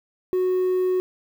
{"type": "tone", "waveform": "triangle", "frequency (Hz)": 368.2, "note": "F#4", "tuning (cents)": -8, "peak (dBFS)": -16, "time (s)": [0.33, 1], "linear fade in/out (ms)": 0, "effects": ["tanh soft clip ceiling -13 dBFS", "8-bit"]}